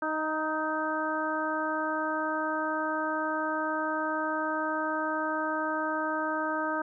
harmonic tone with a mistuned harmonic, 311.1 Hz, D#4, in tune, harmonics 1 / 2 / 3 / 4 / 5, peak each -34 / -34 / -34 / -34 / -34 dBFS, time 0.02-6.82 s, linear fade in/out 5 ms, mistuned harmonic 4, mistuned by +15 cents, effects none

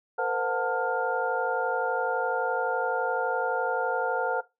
sine tone cluster, 460.2 / 512 / 727 / 893 / 1407 Hz, A#4 / C5 / F#5 / A5 / F6, -22 / -38 / -31 / +25 / +12 cents, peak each -31 dBFS, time 0.18-4.41 s, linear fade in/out 10 ms, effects noise-tail reverb RT60 0.2 s tail -17 dB re dry

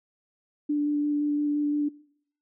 sine tone with vibrato, 293.7 Hz, D4, in tune, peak -22 dBFS, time 0.69-1.89 s, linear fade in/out 10 ms, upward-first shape square, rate 5.8 Hz, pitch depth 8 cents each way, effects noise-tail reverb RT60 0.6 s tail -20 dB re dry

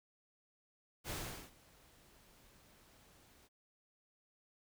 pink noise with ADSR envelope, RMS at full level -41 dBFS, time 1.04-3.49 s, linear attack 56 ms, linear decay 410 ms, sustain -24 dB, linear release 36 ms, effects none

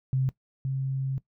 sine tone pair in turn, 131.7 / 134 Hz, C3 / C3, +12 / +42 cents, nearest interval unison, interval 30 cents, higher second, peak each -22 / -26 dBFS, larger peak first, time 0.13-0.29 / 0.65-1.18 s, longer second, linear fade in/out 0 ms, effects noise-tail reverb RT60 0.1 s tail -18 dB re dry

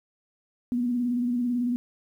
sine tone with vibrato, 243.5 Hz, B3, 24 cents flat, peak -23 dBFS, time 0.72-1.76 s, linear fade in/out 0 ms, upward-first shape square, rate 18 Hz, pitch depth 36 cents each way, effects 10-bit

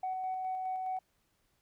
sine tone with tremolo, 749 Hz, F#5, 21 cents sharp, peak -31 dBFS, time 0.03-0.99 s, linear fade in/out 5 ms, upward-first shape square, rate 4.8 Hz, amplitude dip 25%, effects tanh soft clip ceiling -29 dBFS + pink hiss -75 dBFS RMS until 1.61 s

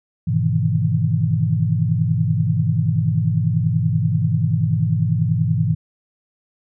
sine chord, E major seventh, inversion first, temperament just, 103.01 / 123.61 / 154.51 / 164.81 Hz, G#2 / B2 / D#3 / E3, -14 / +2 / -12 / 0 cents, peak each -21 dBFS, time 0.27-5.75 s, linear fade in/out 10 ms, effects none

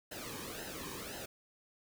pink noise with flanger, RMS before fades -44 dBFS, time 0.11-1.26 s, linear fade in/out 10 ms, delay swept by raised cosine 0.86 to 1.48 ms, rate 1.9 Hz, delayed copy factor -0.75, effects none

